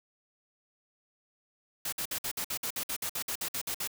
white noise bursts, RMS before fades -34 dBFS, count 16, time 1.85-3.875 s, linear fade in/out 5 ms, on 75 ms, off 55 ms, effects none

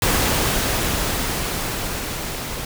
pink noise with level ramp, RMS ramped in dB -18 to -29 dBFS, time 0.02-2.65 s, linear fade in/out 2 ms, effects none

